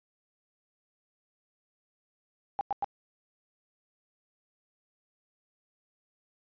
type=tone bursts; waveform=sine; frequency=804 Hz; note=G5; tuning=44 cents sharp; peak=-26 dBFS; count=3; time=2.59-2.844 s; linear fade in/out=0 ms; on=20 ms; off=97 ms; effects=resampled to 11025 Hz